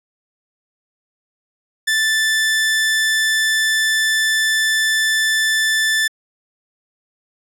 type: tone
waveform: sawtooth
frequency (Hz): 1760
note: A6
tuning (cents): 0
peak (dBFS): -11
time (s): 1.87-6.08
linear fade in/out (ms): 10
effects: low-pass 12000 Hz 12 dB/octave